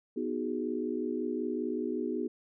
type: chord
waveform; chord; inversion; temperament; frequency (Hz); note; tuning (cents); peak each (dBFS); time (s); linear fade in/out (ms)
sine; G# minor seventh; first; equal; 246.9 / 311.1 / 370 / 415.3; B3 / D#4 / F#4 / G#4; 0 / 0 / 0 / 0; -35 / -36 / -36 / -37; 0.16-2.28; 10
effects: none